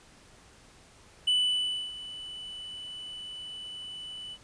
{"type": "tone with ADSR envelope", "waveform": "triangle", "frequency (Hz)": 2983, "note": "F#7", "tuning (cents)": 13, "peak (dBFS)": -20, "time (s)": [1.27, 4.38], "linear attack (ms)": 9, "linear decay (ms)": 640, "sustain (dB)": -17, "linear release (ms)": 54, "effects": ["pink hiss -56 dBFS RMS until 4.43 s", "resampled to 22050 Hz"]}